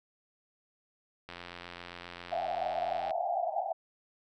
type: click train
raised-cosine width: 0.3 ms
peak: -27 dBFS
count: 160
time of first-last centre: 1.29-3.107 s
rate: 87.5 Hz
type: band-pass noise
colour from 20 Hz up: pink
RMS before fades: -33 dBFS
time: 2.31-3.73 s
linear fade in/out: 10 ms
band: 650 to 790 Hz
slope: 96 dB/octave
effects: none